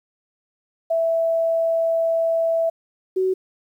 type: tone pair in turn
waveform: sine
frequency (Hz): 659.3 / 375.4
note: E5 / F#4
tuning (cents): 0 / +25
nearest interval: minor seventh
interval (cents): 975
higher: first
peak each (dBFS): -17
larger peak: neither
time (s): 0.9-2.7 / 3.16-3.34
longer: first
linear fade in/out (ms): 10
effects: 9-bit